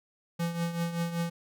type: tone with tremolo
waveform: square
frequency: 169.5 Hz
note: E3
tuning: 49 cents sharp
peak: -27 dBFS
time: 0.39-1.3 s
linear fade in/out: 10 ms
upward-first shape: triangle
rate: 5.2 Hz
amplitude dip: 70%
effects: none